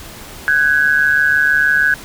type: tone pair together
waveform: sine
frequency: 1506 / 1652.2 Hz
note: F#6 / G#6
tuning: +30 / -9 cents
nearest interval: major second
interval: 161 cents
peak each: -13 dBFS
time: 0.48-1.94 s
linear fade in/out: 0 ms
effects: pink hiss -34 dBFS RMS until 2.04 s